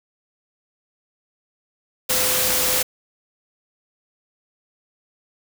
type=tone in noise; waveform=sine; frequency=510 Hz; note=C5; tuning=44 cents flat; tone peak=-29 dBFS; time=2.09-2.83 s; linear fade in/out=10 ms; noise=white; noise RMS=-20 dBFS; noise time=2.09-2.83 s; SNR=-12 dB; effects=none